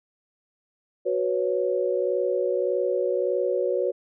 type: chord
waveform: sine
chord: F# suspended fourth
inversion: none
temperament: just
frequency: 370 / 493.3 / 555 Hz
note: F#4 / B4 / C#5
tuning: 0 / -2 / +2 cents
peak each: -26 dBFS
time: 1.05-3.92 s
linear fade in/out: 20 ms
effects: none